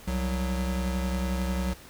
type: tone pair together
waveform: square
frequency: 64.98 / 183.8 Hz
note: C2 / F#3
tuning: -11 / -11 cents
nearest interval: octave + tritone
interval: 1800 cents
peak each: -29 / -31 dBFS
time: 0.07-1.74 s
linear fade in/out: 10 ms
effects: pink hiss -49 dBFS RMS until 1.89 s